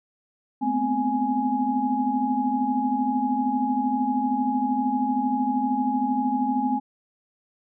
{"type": "tone cluster", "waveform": "sine", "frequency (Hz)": [217.6, 247, 259.9, 833], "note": ["A3", "B3", "C4", "G#5"], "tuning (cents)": [-19, 0, -11, 5], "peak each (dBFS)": [-31, -28, -25, -25], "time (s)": [0.61, 6.8], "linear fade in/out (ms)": 20, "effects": []}